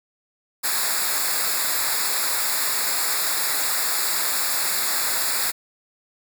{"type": "noise with comb filter", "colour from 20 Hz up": "white", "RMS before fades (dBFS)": -23, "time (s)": [0.63, 5.52], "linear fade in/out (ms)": 20, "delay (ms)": 0.33, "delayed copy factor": -0.9, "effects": []}